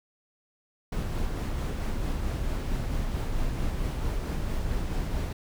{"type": "noise with tremolo", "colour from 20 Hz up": "brown", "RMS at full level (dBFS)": -28, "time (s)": [0.92, 5.33], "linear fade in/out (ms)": 5, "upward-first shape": "sine", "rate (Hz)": 4.5, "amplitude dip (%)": 25, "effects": []}